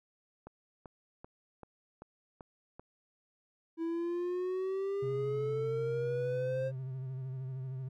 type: click train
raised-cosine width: 1 ms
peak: -33 dBFS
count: 7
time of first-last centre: 0.47-2.796 s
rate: 2.58 Hz
type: exponential sweep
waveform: triangle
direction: up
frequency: 326.7 to 533 Hz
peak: -30 dBFS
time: 3.77-6.72 s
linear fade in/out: 50 ms
type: tone with vibrato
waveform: triangle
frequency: 130.81 Hz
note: C3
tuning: in tune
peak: -35 dBFS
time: 5.02-7.89 s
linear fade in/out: 10 ms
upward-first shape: sine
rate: 13 Hz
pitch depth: 40 cents each way
effects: none